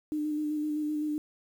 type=tone with vibrato; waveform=sine; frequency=301.8 Hz; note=D4; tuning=47 cents sharp; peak=-28 dBFS; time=0.12-1.18 s; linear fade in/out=0 ms; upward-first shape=square; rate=7.8 Hz; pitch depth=17 cents each way; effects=9-bit